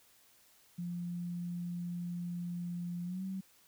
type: tone with pitch glide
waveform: sine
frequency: 174.61 to 190.41 Hz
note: F3 to F#3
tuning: 0 to +50 cents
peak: -36 dBFS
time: 0.78-3.41 s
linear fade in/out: 10 ms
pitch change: +150 cents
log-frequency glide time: 3.04-3.23 s
effects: white hiss -65 dBFS RMS until 3.67 s